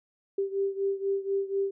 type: beating tone pair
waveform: sine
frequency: 392 / 396.1 Hz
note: G4 / G4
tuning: 0 / +18 cents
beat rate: 4.1 Hz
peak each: -28 / -31 dBFS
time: 0.38-1.71 s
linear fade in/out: 5 ms
effects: none